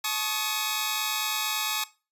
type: tone cluster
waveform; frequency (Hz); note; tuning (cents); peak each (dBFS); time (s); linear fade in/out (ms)
10% pulse; 860 / 1107 / 1248 / 3793; A5 / C#6 / D#6 / A#7; -40 / -3 / +5 / +29; -24; 0.04-1.84; 5
effects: noise-tail reverb RT60 0.3 s tail -18 dB re dry + resampled to 32000 Hz